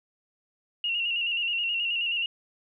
sine tone with vibrato, 2794 Hz, F7, in tune, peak -25 dBFS, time 0.84-2.26 s, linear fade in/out 2 ms, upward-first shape square, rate 9.4 Hz, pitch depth 43 cents each way, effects none

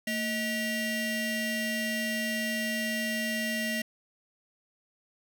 30% pulse ring-modulated tone, 854 Hz, G#5, 48 cents sharp, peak -23 dBFS, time 0.07-3.82 s, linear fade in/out 5 ms, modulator 1080 Hz, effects none

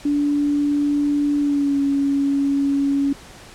sine tone with pitch glide, 289.8 to 279.4 Hz, D4 to C#4, -23 to +14 cents, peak -16 dBFS, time 0.05-3.13 s, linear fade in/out 5 ms, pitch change -63 cents, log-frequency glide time 1.39-1.79 s, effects pink hiss -42 dBFS RMS until 3.54 s + low-pass 9000 Hz 12 dB/octave

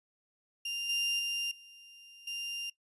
35% pulse tone with level steps, 2794 Hz, F7, in tune, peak -32 / -27 / -30 / -50 / -34 dBFS, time 0.65-2.7 s, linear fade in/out 5 ms, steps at 0.89 / 1.19 / 1.51 / 2.27 s, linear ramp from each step 5 ms, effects noise-tail reverb RT60 0.1 s tail -20 dB re dry + resampled to 24000 Hz

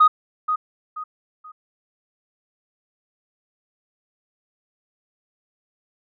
sine tone with echo, 1247 Hz, D#6, 3 cents sharp, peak -8 dBFS, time 0-0.08 s, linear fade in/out 10 ms, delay 480 ms, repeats 3, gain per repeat -10 dB, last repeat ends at 1.52 s, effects tanh soft clip ceiling -6 dBFS

